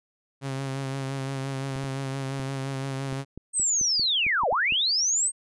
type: tone with vibrato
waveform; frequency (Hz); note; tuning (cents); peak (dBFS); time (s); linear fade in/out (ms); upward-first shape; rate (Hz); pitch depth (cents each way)
sawtooth; 135.2; C#3; -43; -25; 0.41-3.25; 50; sine; 5.8; 29
type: clicks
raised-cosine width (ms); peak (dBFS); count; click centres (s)
3; -26; 12; 1.76 / 1.841 / 2.398 / 3.127 / 3.376 / 3.598 / 3.813 / 3.996 / 4.266 / 4.435 / 4.526 / 4.723
type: linear two-way sweep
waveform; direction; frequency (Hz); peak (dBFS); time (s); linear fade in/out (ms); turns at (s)
sine; down then up; 8530 to 456.3 to 8530; -21; 3.53-5.32; 50; 4.49
effects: resampled to 24000 Hz